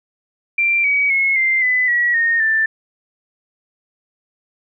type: tone with pitch steps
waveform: sine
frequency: 2362 / 2267 / 2176 / 2089 / 2005 / 1924.1 / 1846.8 / 1772.6 Hz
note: D7 / C#7 / C#7 / C7 / B6 / B6 / A#6 / A6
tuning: +9 / +38 / -33 / -3 / +26 / -46 / -17 / +12 cents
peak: -13 dBFS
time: 0.58-2.66 s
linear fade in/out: 5 ms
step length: 260 ms
effects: none